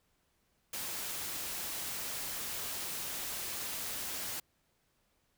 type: noise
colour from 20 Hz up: white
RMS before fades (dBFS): -39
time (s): 0.73-4.4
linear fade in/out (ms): 5
effects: pink hiss -75 dBFS RMS until 5.37 s